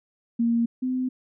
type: tone pair in turn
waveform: sine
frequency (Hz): 233.1 / 255.6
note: A#3 / C4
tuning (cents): 0 / -40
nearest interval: major second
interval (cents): 160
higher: second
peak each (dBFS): -19 / -23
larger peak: first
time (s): 0.39-0.66 / 0.82-1.09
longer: neither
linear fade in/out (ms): 10
effects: none